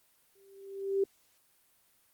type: tone with exponential growth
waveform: sine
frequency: 392 Hz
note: G4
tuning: in tune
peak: -23 dBFS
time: 0.35-1.04 s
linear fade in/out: 5 ms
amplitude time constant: 150 ms
effects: white hiss -68 dBFS RMS until 2.13 s + Opus 32 kbps